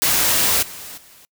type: noise with level steps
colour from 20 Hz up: white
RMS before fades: -17 / -35 / -47 dBFS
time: 0.02-1.25 s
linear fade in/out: 0 ms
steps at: 0.62 / 0.97 s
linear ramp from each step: 10 ms
effects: noise-tail reverb RT60 0.1 s tail -26 dB re dry